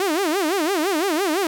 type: tone with vibrato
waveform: sawtooth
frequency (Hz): 349.2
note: F4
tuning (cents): 0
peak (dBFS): -15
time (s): 0-1.47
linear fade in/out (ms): 2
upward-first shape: sine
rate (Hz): 5.9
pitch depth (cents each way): 260
effects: 9-bit